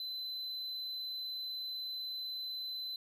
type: tone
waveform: triangle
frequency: 4036 Hz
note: B7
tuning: 37 cents sharp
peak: -37 dBFS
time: 0-2.96 s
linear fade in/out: 2 ms
effects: none